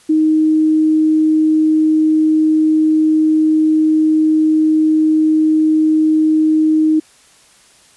sine tone, 312.3 Hz, D#4, 7 cents sharp, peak -9 dBFS, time 0.09-7 s, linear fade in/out 10 ms, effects white hiss -48 dBFS RMS until 7.96 s + resampled to 24000 Hz

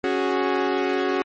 sawtooth chord, C# suspended fourth, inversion none, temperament equal, 277.2 / 370 / 415.3 Hz, C#4 / F#4 / G#4, 0 / 0 / 0 cents, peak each -22 / -19 / -22 dBFS, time 0.04-1.22 s, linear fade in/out 0 ms, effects low-pass 3000 Hz 12 dB/octave + MP3 32 kbps

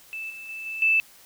sine tone with level steps, 2637 Hz, E7, in tune, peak -31 / -37 / -33 / -30 / -17 dBFS, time 0.13-1 s, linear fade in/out 0 ms, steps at 0.3 / 0.49 / 0.66 / 0.82 s, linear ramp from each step 2 ms, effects white hiss -52 dBFS RMS until 1.25 s

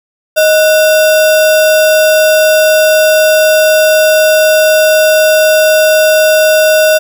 sine tone with sample-and-hold, 624 Hz, D#5, 5 cents sharp, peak -4 dBFS, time 0.36-6.99 s, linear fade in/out 20 ms, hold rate 2100 Hz, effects none

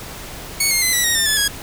10% pulse tone with pitch steps, 2217 / 2127 / 2040 / 1957 / 1877.2 / 1800.8 / 1727.4 / 1657 Hz, C#7 / C7 / C7 / B6 / A#6 / A6 / A6 / G#6, 0 / +28 / -44 / -16 / +12 / +40 / -32 / -4 cents, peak -6 dBFS, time 0.6-1.48 s, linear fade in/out 5 ms, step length 110 ms, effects pink hiss -33 dBFS RMS until 1.62 s

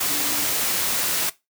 sine tone in noise, 293.7 Hz, D4, in tune, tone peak -34 dBFS, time 0.09-0.46 s, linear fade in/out 10 ms, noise white, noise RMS -23 dBFS, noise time 0-1.3 s, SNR -14 dB, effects noise-tail reverb RT60 0.2 s tail -18 dB re dry + high-pass 100 Hz 12 dB/octave

